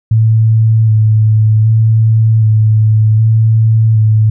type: tone with vibrato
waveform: sine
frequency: 110 Hz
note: A2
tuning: in tune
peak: -5 dBFS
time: 0.11-4.3 s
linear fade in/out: 5 ms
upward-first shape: square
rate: 0.65 Hz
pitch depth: 19 cents each way
effects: none